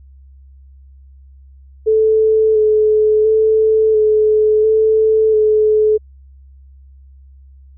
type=tone with vibrato; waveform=sine; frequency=433.4 Hz; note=A4; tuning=26 cents flat; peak=-9 dBFS; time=1.86-5.98 s; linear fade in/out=20 ms; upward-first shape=square; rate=0.72 Hz; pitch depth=16 cents each way; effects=added 67 Hz sine -39 dBFS peak until 7.77 s